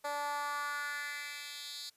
10% pulse tone with high-pass filter sweep, 290 Hz, D4, 22 cents flat, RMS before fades -39 dBFS, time 0.04-1.9 s, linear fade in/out 10 ms, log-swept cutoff 660 to 4300 Hz, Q 2.8, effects white hiss -70 dBFS RMS until 1.96 s + resampled to 32000 Hz

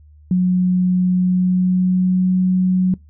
sine tone with pitch glide, 182.1 to 184.43 Hz, F#3 to F#3, -27 to -5 cents, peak -12 dBFS, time 0.31-2.94 s, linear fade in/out 2 ms, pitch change +22 cents, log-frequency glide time 1.14-2.33 s, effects noise-tail reverb RT60 0.2 s tail -24 dB re dry + added 75 Hz sine -43 dBFS peak until 3.09 s

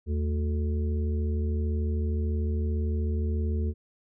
harmonic tone with a mistuned harmonic, 73.42 Hz, D2, in tune, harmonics 1 / 3 / 5 / 6, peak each -25 / -35 / -39 / -41 dBFS, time 0.06-3.74 s, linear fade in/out 50 ms, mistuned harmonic 1, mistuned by +130 cents, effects none

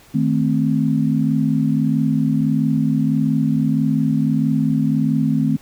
sine chord, A diminished, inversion second, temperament equal, 155.56 / 220 / 261.6 Hz, Eb3 / A3 / C4, 0 / 0 / 0 cents, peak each -19 dBFS, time 0.14-5.57 s, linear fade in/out 10 ms, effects pink hiss -48 dBFS RMS until 5.61 s

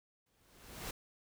pink noise with exponential growth, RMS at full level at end -40 dBFS, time 0.26-0.91 s, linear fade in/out 5 ms, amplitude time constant 140 ms, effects none

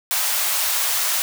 white high-pass noise, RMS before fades -21 dBFS, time 0.11-1.22 s, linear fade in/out 0 ms, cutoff 620 Hz, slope 24 dB/octave, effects none

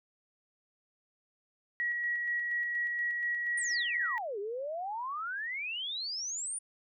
sine tone with tremolo, 1915 Hz, A#6, 46 cents sharp, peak -29 dBFS, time 1.8-4.18 s, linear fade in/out 0 ms, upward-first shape square, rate 4.2 Hz, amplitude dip 25%
sine exponential two-way sweep, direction down then up, 9620 to 390 to 9620 Hz, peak -34 dBFS, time 3.57-6.59 s, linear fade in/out 10 ms, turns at 4.39 s
effects none

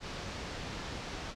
pink low-pass noise, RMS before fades -41 dBFS, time 0-1.35 s, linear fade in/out 50 ms, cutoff 5900 Hz, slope 24 dB/octave, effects none

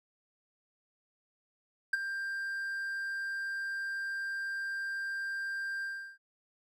triangle tone with ADSR envelope, 1587 Hz, G6, 21 cents sharp, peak -21 dBFS, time 1.93-6.18 s, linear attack 6 ms, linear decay 21 ms, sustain -11 dB, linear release 350 ms, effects none

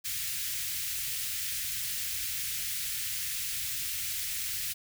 white band-stop noise, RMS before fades -34 dBFS, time 0.04-4.74 s, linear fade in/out 20 ms, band 140 to 1800 Hz, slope 24 dB/octave, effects none

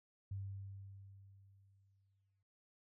sine tone with exponential decay, 98 Hz, G2, in tune, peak -40 dBFS, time 0.31-2.43 s, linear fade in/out 5 ms, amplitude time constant 460 ms, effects noise-tail reverb RT60 0.3 s tail -22 dB re dry

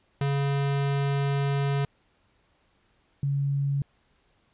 square / sine tone pair in turn, 140 / 140 Hz, C#3 / C#3, +18 / +18 cents, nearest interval unison, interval 0 cents, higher neither, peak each -24 / -23 dBFS, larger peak second, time 0.21-1.85 / 3.23-3.82 s, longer first, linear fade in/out 2 ms, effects pink hiss -67 dBFS RMS until 4.53 s + resampled to 8000 Hz

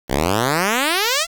5% pulse exponential sweep, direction up, 59.7 to 698.5 Hz, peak -5 dBFS, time 0.08-1.27 s, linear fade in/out 50 ms, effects 7-bit

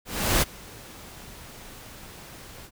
pink noise with ADSR envelope, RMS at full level -20 dBFS, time 0.05-2.71 s, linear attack 370 ms, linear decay 23 ms, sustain -24 dB, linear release 61 ms, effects none

